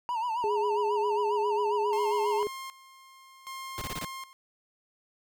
triangle tone with vibrato, 932.3 Hz, A#5, in tune, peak -26 dBFS, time 0.09-2.43 s, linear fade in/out 0 ms, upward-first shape sine, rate 7.4 Hz, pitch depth 110 cents each way
sine tone, 415.3 Hz, G#4, in tune, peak -27 dBFS, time 0.44-2.47 s, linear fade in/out 0 ms
sawtooth tone with tremolo, 1063 Hz, C6, 27 cents sharp, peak -34 dBFS, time 1.93-4.33 s, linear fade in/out 0 ms, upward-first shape square, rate 0.65 Hz, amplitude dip 80%
pink noise bursts, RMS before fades -36 dBFS, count 5, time 3.78-4.047 s, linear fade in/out 0 ms, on 35 ms, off 23 ms
effects none

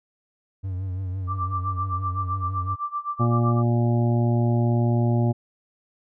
triangle tone with vibrato, 93.5 Hz, F#2, 19 cents sharp, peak -24 dBFS, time 0.63-2.76 s, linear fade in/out 20 ms, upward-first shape triangle, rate 5.9 Hz, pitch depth 69 cents each way
sine tone with tremolo, 1174.7 Hz, D6, in tune, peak -23 dBFS, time 1.27-3.63 s, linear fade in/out 50 ms, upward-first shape sine, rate 7.8 Hz, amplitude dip 90%
harmonic tone, 118.4 Hz, A#2, 27 cents sharp, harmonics 1 / 2 / 3 / 5 / 6 / 7, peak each -19 / -25 / -29 / -33 / -35 / -36 dBFS, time 3.19-5.33 s, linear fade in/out 20 ms
effects none

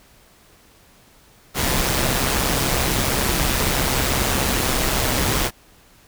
pink noise with amplitude modulation, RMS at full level -18 dBFS, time 1.54-5.51 s, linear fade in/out 50 ms, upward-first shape sine, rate 133 Hz, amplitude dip 50%, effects pink hiss -52 dBFS RMS until 6.07 s

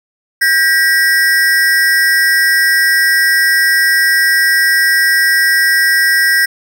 square ring-modulated tone, 1760 Hz, A6, in tune, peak -6 dBFS, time 0.41-6.46 s, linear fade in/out 10 ms, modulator 160 Hz, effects none

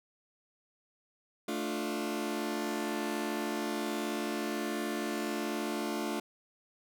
sawtooth chord, D minor, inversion second, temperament just, 220.2 / 293.7 / 352.4 Hz, A3 / D4 / F4, +2 / 0 / +16 cents, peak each -33 dBFS, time 1.48-6.2 s, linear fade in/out 5 ms, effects none

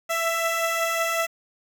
15% pulse beating tone pair, 659.3 / 664.7 Hz, E5 / E5, 0 / +14 cents, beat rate 5.4 Hz, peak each -24 / -17 dBFS, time 0.09-1.27 s, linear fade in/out 20 ms, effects 8-bit

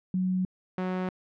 sine / sawtooth tone pair in turn, 185 / 184.35 Hz, F#3 / F#3, 0 / -6 cents, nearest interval unison, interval 6 cents, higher first, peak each -24 dBFS, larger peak neither, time 0.14-0.45 / 0.78-1.09 s, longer neither, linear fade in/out 2 ms, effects low-pass 2000 Hz 12 dB/octave

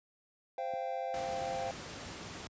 triangle chord, C suspended fourth, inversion none, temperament equal with one note detuned, 523.3 / 688.4 / 784 Hz, C5 / F5 / G5, 0 / -25 / 0 cents, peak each -37 dBFS, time 0.58-1.71 s, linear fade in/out 2 ms
clicks, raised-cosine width 2 ms, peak -37 dBFS, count 3, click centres 0.737 / 1.415 / 1.664 s
pink noise, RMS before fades -44 dBFS, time 1.14-2.47 s, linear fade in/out 0 ms
effects high-pass 80 Hz 12 dB/octave + resampled to 16000 Hz

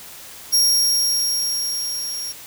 sawtooth tone with level ramp, 5590 Hz, F8, 1 cent sharp, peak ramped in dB -10 to -24 dBFS, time 0.52-2.33 s, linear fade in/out 20 ms, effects white hiss -39 dBFS RMS until 2.46 s

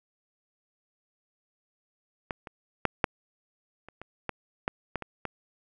clicks, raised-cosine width 0.5 ms, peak -16 / -25 / -7 / -6 / -30 / -26 / -15 / -12 / -15 / -21 / -17 dBFS, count 11, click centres 2.308 / 2.472 / 2.853 / 3.042 / 3.886 / 4.016 / 4.293 / 4.679 / 4.957 / 5.023 / 5.253 s, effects none

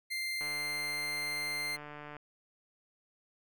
30% pulse tone, 2093 Hz, C7, in tune, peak -31 dBFS, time 0.1-1.77 s, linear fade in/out 20 ms
click train, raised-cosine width 0.5 ms, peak -31 dBFS, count 261, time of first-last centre 0.41-2.167 s, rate 148 Hz
effects none

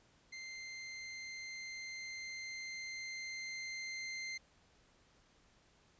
sawtooth tone with level ramp, 2086 Hz, C7, 6 cents flat, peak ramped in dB -42 to -37 dBFS, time 0.32-4.38 s, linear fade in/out 10 ms, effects pink hiss -69 dBFS RMS until 5.99 s + resampled to 16000 Hz

